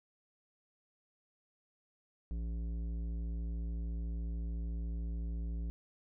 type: tone with tanh clipping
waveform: sine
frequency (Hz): 56.9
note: A#1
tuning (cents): -41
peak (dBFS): -37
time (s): 2.31-5.7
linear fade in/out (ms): 0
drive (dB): 12
effects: none

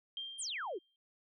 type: tone with exponential decay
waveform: sine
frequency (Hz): 3181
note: G7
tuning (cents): +25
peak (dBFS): -37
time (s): 0.17-0.96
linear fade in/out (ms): 1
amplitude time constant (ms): 170
type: exponential sweep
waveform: sine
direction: down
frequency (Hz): 10548 to 317.4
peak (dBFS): -37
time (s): 0.38-0.79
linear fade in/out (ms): 20
effects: none

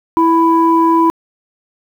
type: tone pair together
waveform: sine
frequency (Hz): 329.6 / 992.3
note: E4 / B5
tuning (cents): 0 / +8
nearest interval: octave + perfect fifth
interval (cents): 1908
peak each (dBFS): -10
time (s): 0.17-1.1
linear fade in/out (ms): 0
effects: tanh soft clip ceiling 0 dBFS + 7-bit

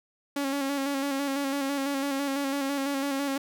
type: tone with vibrato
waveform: sawtooth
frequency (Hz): 277.2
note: C#4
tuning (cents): 0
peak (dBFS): -23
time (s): 0.36-3.38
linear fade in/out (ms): 5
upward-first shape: square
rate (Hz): 6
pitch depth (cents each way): 35
effects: none

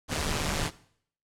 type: noise with amplitude modulation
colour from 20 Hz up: pink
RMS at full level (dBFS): -26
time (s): 0.08-0.71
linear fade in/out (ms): 50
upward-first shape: sine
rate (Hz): 151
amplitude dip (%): 70
effects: noise-tail reverb RT60 0.6 s tail -18 dB re dry + low-pass 9000 Hz 12 dB/octave

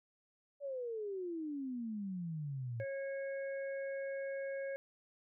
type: exponential sweep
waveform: sine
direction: down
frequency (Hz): 579 to 109.3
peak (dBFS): -38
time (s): 0.6-2.85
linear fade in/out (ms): 50
type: harmonic tone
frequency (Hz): 547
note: C#5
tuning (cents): -23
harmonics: 1 / 3 / 4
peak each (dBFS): -38 / -49 / -54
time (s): 2.8-4.76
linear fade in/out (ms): 0
effects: none

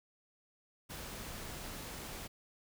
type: noise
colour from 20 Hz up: pink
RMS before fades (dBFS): -45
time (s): 0.89-2.28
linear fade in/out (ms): 20
effects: none

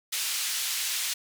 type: band-pass noise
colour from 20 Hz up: pink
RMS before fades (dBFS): -30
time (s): 0.12-1.14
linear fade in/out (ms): 10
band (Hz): 2900 to 14000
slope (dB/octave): 12
effects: none

